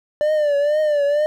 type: tone with vibrato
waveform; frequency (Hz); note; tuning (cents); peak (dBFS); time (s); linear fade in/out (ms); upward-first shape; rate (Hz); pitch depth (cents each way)
triangle; 592; D5; +14; -13; 0.21-1.26; 0; triangle; 2.1; 87
effects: 9-bit